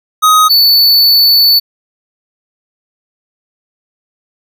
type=tone pair in turn; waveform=square; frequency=1256 / 4476 Hz; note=D#6 / C#8; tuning=+16 / +16 cents; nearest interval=octave + minor seventh; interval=2200 cents; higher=second; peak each=-5 dBFS; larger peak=neither; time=0.22-0.49 / 0.49-1.6 s; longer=second; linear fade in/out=20 ms; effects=none